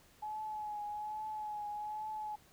sine tone with vibrato, 847 Hz, G#5, 34 cents sharp, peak -38 dBFS, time 0.22-2.36 s, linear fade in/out 10 ms, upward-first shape triangle, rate 1.2 Hz, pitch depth 37 cents each way, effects pink hiss -64 dBFS RMS until 2.52 s

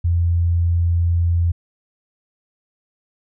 sine tone, 85.5 Hz, F2, 36 cents flat, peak -14 dBFS, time 0.04-1.52 s, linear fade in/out 10 ms, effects none

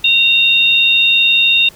sine tone pair together, 2756 / 3679 Hz, F7 / A#7, -24 / -24 cents, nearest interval perfect fourth, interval 500 cents, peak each -11 dBFS, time 0.04-1.69 s, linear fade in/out 5 ms, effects pink hiss -42 dBFS RMS until 1.75 s

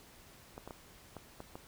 clicks, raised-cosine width 1 ms, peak -30 dBFS, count 6, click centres 0.579 / 0.676 / 0.708 / 1.167 / 1.404 / 1.555 s, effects pink hiss -58 dBFS RMS until 1.67 s

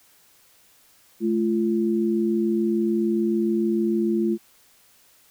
sine tone pair together, 216.5 / 343.3 Hz, A3 / F4, -28 / -30 cents, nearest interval minor sixth, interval 798 cents, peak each -22 dBFS, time 1.2-4.38 s, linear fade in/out 50 ms, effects white hiss -57 dBFS RMS until 5.3 s

